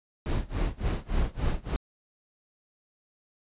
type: noise with tremolo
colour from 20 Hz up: brown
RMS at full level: -25 dBFS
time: 0.26-1.76 s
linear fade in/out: 0 ms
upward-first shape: sine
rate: 3.5 Hz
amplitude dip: 95%
effects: resampled to 8000 Hz